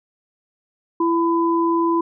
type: tone pair together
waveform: sine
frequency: 334.9 / 1003.6 Hz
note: E4 / B5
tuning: +27 / +28 cents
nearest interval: octave + perfect fifth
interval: 1901 cents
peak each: -17 / -20 dBFS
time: 1-2.01 s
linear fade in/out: 5 ms
effects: none